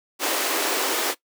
pink high-pass noise, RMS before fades -24 dBFS, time 0.19-1.15 s, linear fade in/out 50 ms, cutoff 290 Hz, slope 48 dB/octave, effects noise-tail reverb RT60 0.1 s tail -18 dB re dry

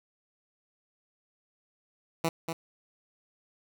10% pulse tone with echo, 164.7 Hz, E3, 1 cent flat, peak -17 dBFS, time 2.24-2.29 s, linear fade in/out 5 ms, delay 240 ms, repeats 1, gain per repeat -6 dB, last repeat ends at 2.53 s, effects none

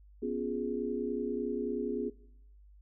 sine chord, C# dominant seventh, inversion third, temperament equal with one note detuned, 246.9 / 277.2 / 351.9 / 415.3 Hz, B3 / C#4 / E#4 / G#4, 0 / 0 / +13 / 0 cents, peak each -36 / -39 / -38 / -35 dBFS, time 0.22-2.1 s, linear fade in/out 10 ms, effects noise-tail reverb RT60 0.7 s tail -19 dB re dry + added 50 Hz sine -54 dBFS peak until 2.81 s

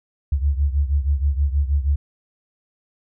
sine beating tone pair, 69.3 / 75.6 Hz, C#2 / D#2, 0 / -49 cents, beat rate 6.3 Hz, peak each -18 / -22 dBFS, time 0.32-1.96 s, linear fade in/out 5 ms, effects none

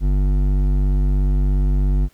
triangle tone with hard clipping, 48.49 Hz, G1, 18 cents flat, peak -16 dBFS, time 0-2.09 s, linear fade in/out 50 ms, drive 15 dB, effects pink hiss -57 dBFS RMS until 2.13 s

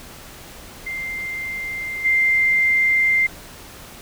sine tone with level steps, 2093 Hz, C7, in tune, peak -25 / -14 dBFS, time 0.86-3.27 s, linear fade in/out 10 ms, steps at 2.04 s, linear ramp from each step 20 ms, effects pink hiss -40 dBFS RMS until 4.01 s

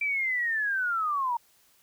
sine linear sweep, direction down, 2349 to 920 Hz, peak -25 dBFS, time 0.01-1.37 s, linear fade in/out 5 ms, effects white hiss -63 dBFS RMS until 1.82 s

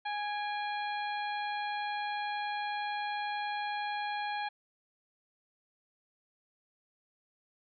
harmonic tone with a mistuned harmonic, 829 Hz, G#5, 3 cents flat, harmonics 1 / 2 / 3 / 4 / 5, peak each -34 / -40 / -44 / -46 / -48 dBFS, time 0.05-4.49 s, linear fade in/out 10 ms, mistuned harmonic 3, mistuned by -58 cents, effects none

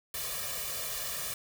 white noise with comb filter, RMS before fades -36 dBFS, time 0.14-1.34 s, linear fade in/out 2 ms, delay 1.7 ms, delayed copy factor +0.9, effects none

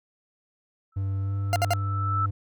sine tone with exponential growth, 1318.5 Hz, E6, in tune, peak -22 dBFS, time 0.92-2.26 s, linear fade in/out 5 ms, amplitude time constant 290 ms
triangle tone with pitch glide, 97.4 to 99.16 Hz, G2 to G2, -11 to +20 cents, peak -23 dBFS, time 0.96-2.31 s, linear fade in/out 10 ms, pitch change +31 cents, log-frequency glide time 1.2-1.35 s
40% pulse tone bursts, 698.5 Hz, F5, in tune, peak -20 dBFS, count 3, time 1.53-1.735 s, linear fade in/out 0 ms, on 29 ms, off 59 ms
effects none

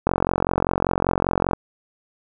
click train, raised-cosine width 1 ms, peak -4 dBFS, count 67, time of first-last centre 0.07-1.533 s, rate 45.1 Hz, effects none

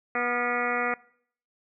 harmonic tone with a mistuned harmonic, 243.5 Hz, B3, 24 cents flat, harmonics 1 / 2 / 3 / 4 / 5 / 6 / 7 / 8 / 9 / 10, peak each -36 / -32 / -32 / -43 / -32 / -33 / -38 / -32 / -35 / -39 dBFS, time 0.15-0.94 s, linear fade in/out 2 ms, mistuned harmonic 6, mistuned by -49 cents, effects noise-tail reverb RT60 0.6 s tail -22 dB re dry

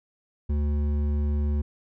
triangle tone with hard clipping, 73.42 Hz, D2, in tune, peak -24 dBFS, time 0.49-1.62 s, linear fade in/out 10 ms, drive 13 dB, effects none

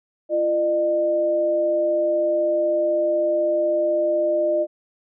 sine tone pair together, 342 / 606 Hz, F4 / D#5, -36 / -46 cents, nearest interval minor seventh, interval 990 cents, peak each -25 / -18 dBFS, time 0.29-4.67 s, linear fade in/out 50 ms, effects none

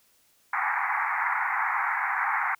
pink band-pass noise, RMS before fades -27 dBFS, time 0.53-2.55 s, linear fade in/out 5 ms, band 780 to 2200 Hz, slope 96 dB/octave, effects white hiss -64 dBFS RMS until 2.59 s

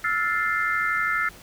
sine chord, F major seventh, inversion third, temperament equal with one note detuned, 1318.5 / 1410.7 / 1760 / 2093 Hz, E6 / F6 / A6 / C7, 0 / +17 / 0 / 0 cents, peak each -27 dBFS, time 0.04-1.29 s, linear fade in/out 5 ms, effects pink hiss -47 dBFS RMS until 1.42 s

